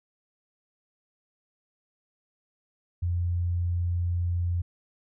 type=tone; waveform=sine; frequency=87.31 Hz; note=F2; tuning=in tune; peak=-24 dBFS; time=3.02-4.62 s; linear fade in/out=10 ms; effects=none